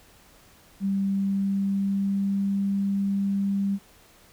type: tone with pitch glide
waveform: sine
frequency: 196 to 197.93 Hz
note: G3 to G3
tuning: 0 to +17 cents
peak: -22 dBFS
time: 0.8-3.79 s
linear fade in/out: 50 ms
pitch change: +17 cents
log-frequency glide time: 1-2.62 s
effects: pink hiss -55 dBFS RMS until 4.32 s